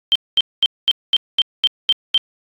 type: tone bursts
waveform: sine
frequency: 3136 Hz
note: G7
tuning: in tune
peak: -10 dBFS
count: 9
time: 0.12-2.177 s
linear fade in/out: 0 ms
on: 33 ms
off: 220 ms
effects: AAC 64 kbps